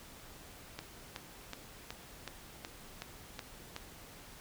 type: click train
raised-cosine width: 0.2 ms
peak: -23 dBFS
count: 9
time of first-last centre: 0.79-3.764 s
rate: 2.69 Hz
effects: pink hiss -53 dBFS RMS until 4.4 s